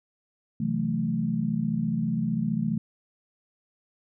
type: chord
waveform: sine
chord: F# half-diminished seventh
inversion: second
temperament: equal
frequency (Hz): 130.81 / 164.81 / 185 / 220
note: C3 / E3 / F#3 / A3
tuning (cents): 0 / 0 / 0 / 0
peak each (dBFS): -33 / -29 / -32 / -27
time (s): 0.6-2.78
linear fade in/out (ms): 5
effects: none